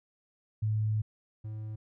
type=tone pair in turn; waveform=sine / triangle; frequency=107.8 / 108.27 Hz; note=A2 / A2; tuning=-35 / -27 cents; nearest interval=unison; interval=8 cents; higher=second; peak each=-26 / -34 dBFS; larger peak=first; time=0.62-1.02 / 1.44-1.76 s; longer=first; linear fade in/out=10 ms; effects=none